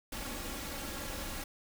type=noise with comb filter; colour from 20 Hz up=pink; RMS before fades=-40 dBFS; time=0.12-1.44 s; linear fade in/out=5 ms; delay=3.6 ms; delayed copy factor=+0.55; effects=none